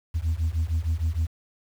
sine beating tone pair, 77.78 / 84.28 Hz, D#2 / E2, 0 / +39 cents, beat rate 6.5 Hz, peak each -24 / -24 dBFS, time 0.14-1.27 s, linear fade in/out 20 ms, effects tanh soft clip ceiling -19 dBFS + 8-bit

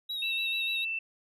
triangle tone with vibrato, 3811 Hz, A#7, 38 cents sharp, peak -31 dBFS, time 0.09-0.85 s, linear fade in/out 10 ms, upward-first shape sine, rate 6.8 Hz, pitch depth 39 cents each way
sine tone, 2667 Hz, E7, 20 cents sharp, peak -30 dBFS, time 0.22-0.99 s, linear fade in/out 5 ms
effects none

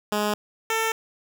10% pulse tone pair in turn, 209.1 / 447.1 Hz, G#3 / A4, +12 / +28 cents, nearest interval octave + minor second, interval 1316 cents, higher second, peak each -14 dBFS, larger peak neither, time 0.12-0.34 / 0.7-0.92 s, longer neither, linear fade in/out 2 ms, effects none

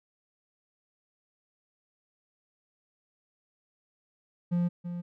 triangle tone with echo, 174.61 Hz, F3, in tune, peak -22 dBFS, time 4.51-4.69 s, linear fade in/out 20 ms, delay 330 ms, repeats 1, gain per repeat -9 dB, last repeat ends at 5.02 s, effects none

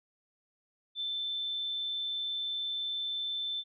sine tone, 3537 Hz, A7, 8 cents sharp, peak -32 dBFS, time 0.95-3.64 s, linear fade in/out 50 ms, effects none

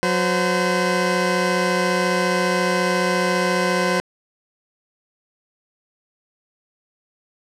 15% pulse tone pair together, 182.17 / 512 Hz, F#3 / C5, -27 / -38 cents, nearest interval octave + tritone, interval 1789 cents, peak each -14 dBFS, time 0.03-4 s, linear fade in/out 0 ms, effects low-pass 8000 Hz 12 dB/octave

